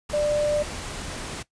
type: tone in noise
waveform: sine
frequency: 594 Hz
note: D5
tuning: 20 cents sharp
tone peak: -20 dBFS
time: 0.13-0.63 s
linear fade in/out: 10 ms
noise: pink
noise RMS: -34 dBFS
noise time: 0.09-1.43 s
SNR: +11 dB
effects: noise-tail reverb RT60 0.1 s tail -17 dB re dry + resampled to 22050 Hz